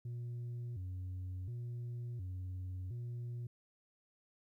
sine tone with vibrato, 105.1 Hz, G#2, 21 cents sharp, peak -37 dBFS, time 0.05-3.47 s, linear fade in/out 5 ms, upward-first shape square, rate 0.7 Hz, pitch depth 230 cents each way, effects tanh soft clip ceiling -39 dBFS + 13-bit

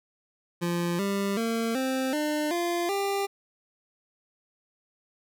25% pulse tone with pitch steps, 172.9 / 198.61 / 228.1 / 262.1 / 301 / 345.8 / 397.2 Hz, F3 / G3 / A#3 / C4 / D4 / F4 / G4, -17 / +23 / -37 / +3 / +43 / -17 / +23 cents, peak -22 dBFS, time 0.61-3.27 s, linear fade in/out 20 ms, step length 380 ms, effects none

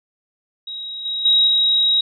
sine tone with level steps, 3816 Hz, A#7, 40 cents sharp, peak -27 / -21 / -11 / -13 dBFS, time 0.67-2.01 s, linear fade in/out 5 ms, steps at 1.05 / 1.25 / 1.47 s, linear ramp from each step 5 ms, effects none

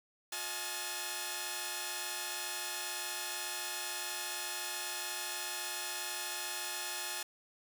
5% pulse tone cluster, 359.7 / 619 / 850 / 1401 / 1782 Hz, F#4 / D#5 / G#5 / F6 / A6, -49 / -9 / +40 / +5 / +22 cents, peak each -35 / -35 / -28 / -33 / -35 dBFS, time 0.32-7.23 s, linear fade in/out 5 ms, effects none

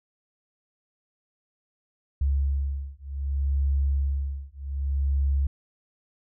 sine beating tone pair, 68.9 / 69.55 Hz, C#2 / C#2, -10 / +6 cents, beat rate 0.65 Hz, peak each -26 dBFS, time 2.21-5.47 s, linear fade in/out 5 ms, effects none

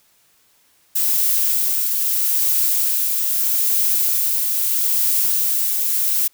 violet noise with tremolo, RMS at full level -17 dBFS, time 0.95-6.28 s, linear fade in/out 10 ms, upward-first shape triangle, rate 0.78 Hz, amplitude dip 30%, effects white hiss -58 dBFS RMS until 6.33 s

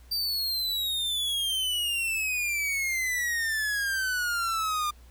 45% pulse exponential sweep, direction down, 4699 to 1198 Hz, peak -26 dBFS, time 0.11-4.91 s, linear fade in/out 10 ms, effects added 60 Hz sine -49 dBFS peak until 5.1 s + pink hiss -60 dBFS RMS until 5.1 s

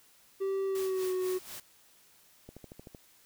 triangle tone with pitch glide, 388.2 to 369.6 Hz, G4 to F#4, -17 to -2 cents, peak -27 dBFS, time 0.4-1.39 s, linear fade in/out 20 ms, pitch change -85 cents, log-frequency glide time 0.66-1.12 s
white noise with tremolo, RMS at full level -43 dBFS, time 0.75-1.6 s, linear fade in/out 2 ms, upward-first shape sine, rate 4.1 Hz, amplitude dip 70%
click train, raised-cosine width 2 ms, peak -33 dBFS, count 7, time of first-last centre 2.49-2.948 s, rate 13.1 Hz
effects white hiss -62 dBFS RMS until 3.25 s

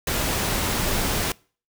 pink noise, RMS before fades -24 dBFS, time 0.07-1.32 s, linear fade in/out 2 ms, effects noise-tail reverb RT60 0.4 s tail -24 dB re dry

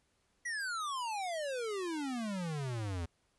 square exponential sweep, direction down, 1970 to 81 Hz, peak -36 dBFS, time 0.45-3.06 s, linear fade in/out 10 ms, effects pink hiss -75 dBFS RMS until 3.38 s + resampled to 24000 Hz

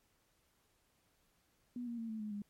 sine tone with pitch steps, 244.2 / 235.7 / 227.6 / 219.7 / 212.1 / 204.8 Hz, B3 / A#3 / A#3 / A3 / G#3 / G#3, -19 / +19 / -41 / -2 / +37 / -24 cents, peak -39 dBFS, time 1.76-2.42 s, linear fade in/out 2 ms, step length 110 ms, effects pink hiss -75 dBFS RMS until 2.49 s + MP3 64 kbps

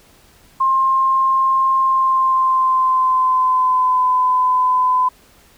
sine tone with pitch glide, 1061 to 1012.5 Hz, C6 to B5, +24 to +43 cents, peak -12 dBFS, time 0.6-5.09 s, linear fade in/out 10 ms, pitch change -81 cents, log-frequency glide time 1.77-4.02 s, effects pink hiss -50 dBFS RMS until 5.57 s

